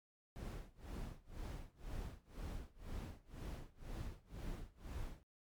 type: noise with tremolo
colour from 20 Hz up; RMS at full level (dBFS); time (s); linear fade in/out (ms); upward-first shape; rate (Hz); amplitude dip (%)
brown; -44; 0.36-5.23; 0; sine; 2; 95
effects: MP3 96 kbps